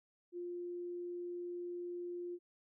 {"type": "tone", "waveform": "sine", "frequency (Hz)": 351.3, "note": "F4", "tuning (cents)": 10, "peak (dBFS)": -40, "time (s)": [0.32, 2.39], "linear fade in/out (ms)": 50, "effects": []}